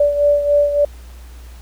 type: beating tone pair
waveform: sine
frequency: 580 / 583.5 Hz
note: D5 / D5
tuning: -22 / -11 cents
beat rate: 3.5 Hz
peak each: -12 / -19 dBFS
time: 0-0.85 s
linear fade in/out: 5 ms
effects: added 60 Hz sine -34 dBFS peak until 1.61 s + pink hiss -47 dBFS RMS until 1.61 s